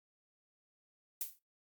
violet noise with exponential decay, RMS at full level -33 dBFS, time 1.21-1.39 s, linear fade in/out 2 ms, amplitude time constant 37 ms, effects noise-tail reverb RT60 0.2 s tail -19 dB re dry + Opus 48 kbps

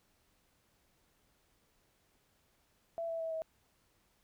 sine tone with pitch steps, 668 / 659.6 / 651.2 / 643 Hz, E5 / E5 / E5 / E5, +23 / +1 / -21 / -43 cents, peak -35 dBFS, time 2.98-3.42 s, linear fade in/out 0 ms, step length 110 ms, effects pink hiss -73 dBFS RMS until 4.23 s

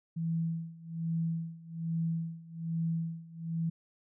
sine tone with tremolo, 164.81 Hz, E3, in tune, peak -28 dBFS, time 0.16-3.7 s, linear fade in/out 10 ms, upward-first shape sine, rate 1.2 Hz, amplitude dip 90%, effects none

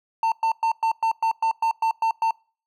triangle tone bursts, 900 Hz, A5, 39 cents sharp, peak -16 dBFS, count 11, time 0.23-2.309 s, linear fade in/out 2 ms, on 89 ms, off 110 ms, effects noise-tail reverb RT60 0.4 s tail -26 dB re dry

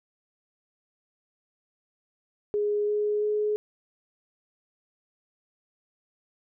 sine tone with pitch steps, 415.3 / 418.4 / 421.6 Hz, G#4 / G#4 / G#4, 0 / +13 / +26 cents, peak -23 dBFS, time 2.54-3.56 s, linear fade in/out 0 ms, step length 340 ms, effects none

